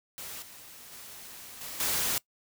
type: noise with level steps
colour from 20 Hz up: white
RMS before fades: -41 / -49 / -46 / -40 / -29 dBFS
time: 0.18-2.18 s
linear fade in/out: 0 ms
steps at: 0.42 / 0.92 / 1.61 / 1.8 s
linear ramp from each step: 2 ms
effects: noise-tail reverb RT60 0.1 s tail -22 dB re dry